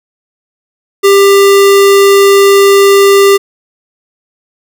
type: tone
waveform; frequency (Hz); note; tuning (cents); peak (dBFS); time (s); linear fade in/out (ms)
square; 396.8; G4; +21; -3; 1.03-3.38; 20
effects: none